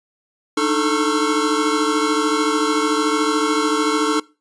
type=tone cluster; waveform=square; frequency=299.3 / 312.9 / 438.6 / 1092 / 1357 Hz; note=D4 / D#4 / A4 / C#6 / E6; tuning=+33 / +10 / -6 / -26 / +50 cents; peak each=-22 / -24 / -22 / -26 / -25 dBFS; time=0.57-4.2 s; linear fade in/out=5 ms; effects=noise-tail reverb RT60 0.3 s tail -22 dB re dry + resampled to 22050 Hz